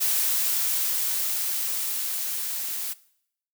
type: noise with level ramp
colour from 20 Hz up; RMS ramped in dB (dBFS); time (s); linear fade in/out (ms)
blue; -23 to -31; 0-2.94; 20
effects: noise-tail reverb RT60 0.7 s tail -20 dB re dry